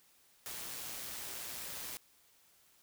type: noise with amplitude modulation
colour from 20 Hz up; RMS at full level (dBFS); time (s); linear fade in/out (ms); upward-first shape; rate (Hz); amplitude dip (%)
white; -42; 0.46-1.97; 0; sine; 120; 35
effects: white hiss -67 dBFS RMS until 2.82 s